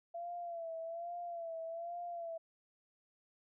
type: tone with vibrato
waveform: sine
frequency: 676 Hz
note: E5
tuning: 43 cents sharp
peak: -40 dBFS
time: 0.14-2.38 s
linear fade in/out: 10 ms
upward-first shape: sine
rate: 1.2 Hz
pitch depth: 59 cents each way
effects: none